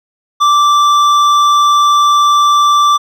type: tone with hard clipping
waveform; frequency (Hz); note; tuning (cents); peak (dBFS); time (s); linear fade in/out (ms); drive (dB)
sine; 1171; D6; -5; -8; 0.4-2.98; 20; 9
effects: none